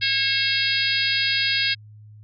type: harmonic tone with a mistuned harmonic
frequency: 544 Hz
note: C#5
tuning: 33 cents flat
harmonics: 3 / 4 / 5 / 6 / 7 / 8 / 9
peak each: -27 / -27 / -27 / -27 / -27 / -27 / -27 dBFS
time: 0.01-1.75 s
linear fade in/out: 20 ms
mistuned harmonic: 5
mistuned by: -29 cents
effects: added 106 Hz sine -42 dBFS peak until 2.23 s